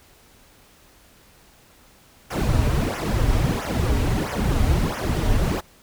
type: noise with flanger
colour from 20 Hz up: brown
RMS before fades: -21 dBFS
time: 2.3-5.61 s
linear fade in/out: 10 ms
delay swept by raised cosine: 0.23 to 5.93 ms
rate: 1.5 Hz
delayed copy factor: -1
effects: pink hiss -53 dBFS RMS until 5.82 s